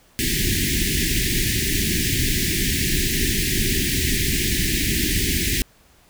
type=band-stop noise; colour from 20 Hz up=pink; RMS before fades=-21 dBFS; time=0.19-5.62 s; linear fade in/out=0 ms; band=400 to 1700 Hz; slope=96 dB/octave; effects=pink hiss -55 dBFS RMS until 6.09 s